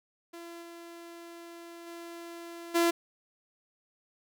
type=tone with level steps; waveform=sawtooth; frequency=339.5 Hz; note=F4; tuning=49 cents flat; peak=-39 / -41 / -38 / -19 dBFS; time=0.33-2.91 s; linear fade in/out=10 ms; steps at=0.61 / 1.86 / 2.74 s; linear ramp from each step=20 ms; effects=none